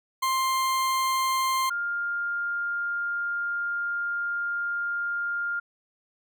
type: tone pair in turn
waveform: 40% pulse / sine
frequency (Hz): 1052 / 1404.3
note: C6 / F6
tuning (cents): +9 / +9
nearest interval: perfect fourth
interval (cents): 500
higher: second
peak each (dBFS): -22 / -26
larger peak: first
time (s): 0.22-1.7 / 1.7-5.6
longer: second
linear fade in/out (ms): 10
effects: none